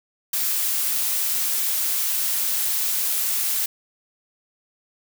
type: noise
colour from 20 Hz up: blue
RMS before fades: -23 dBFS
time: 0.33-3.66 s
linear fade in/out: 5 ms
effects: none